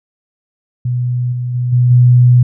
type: tone with level steps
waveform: sine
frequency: 123.47 Hz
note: B2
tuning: in tune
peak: -13 / -16 / -13 / -7 / -4 dBFS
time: 0.85-2.43 s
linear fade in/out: 5 ms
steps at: 1.32 / 1.54 / 1.72 / 1.9 s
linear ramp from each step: 10 ms
effects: none